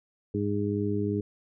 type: harmonic tone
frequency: 102.5 Hz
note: G#2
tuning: 22 cents flat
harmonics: 1 / 2 / 3 / 4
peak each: -31 / -31 / -31 / -31 dBFS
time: 0.34-1.21 s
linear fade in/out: 5 ms
effects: none